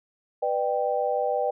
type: chord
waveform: sine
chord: G major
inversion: first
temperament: equal with one note detuned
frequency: 493.9 / 600.4 / 784 Hz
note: B4 / D5 / G5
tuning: 0 / +38 / 0 cents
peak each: -27 dBFS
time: 0.42-1.51 s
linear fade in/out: 10 ms
effects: none